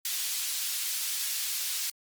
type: high-pass noise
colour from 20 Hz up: pink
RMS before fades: -32 dBFS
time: 0.05-1.9 s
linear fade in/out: 2 ms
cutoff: 3700 Hz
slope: 12 dB/octave
effects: Opus 32 kbps